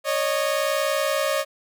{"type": "tone pair together", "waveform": "sawtooth", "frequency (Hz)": [554.4, 614.9], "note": ["C#5", "D#5"], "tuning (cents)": [0, -21], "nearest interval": "major second", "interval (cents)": 179, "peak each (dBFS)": -20, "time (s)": [0.04, 1.45], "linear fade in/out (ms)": 50, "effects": []}